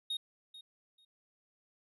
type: tone with echo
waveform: triangle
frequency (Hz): 3729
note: A#7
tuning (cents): 0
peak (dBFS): -32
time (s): 0.1-0.17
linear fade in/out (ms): 5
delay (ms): 440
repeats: 2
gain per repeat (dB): -15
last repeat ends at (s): 1.05
effects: resampled to 32000 Hz